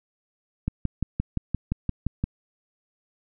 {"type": "click train", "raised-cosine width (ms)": 5, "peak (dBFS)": -12, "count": 10, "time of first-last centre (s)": [0.68, 2.24], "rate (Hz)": 5.77, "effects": []}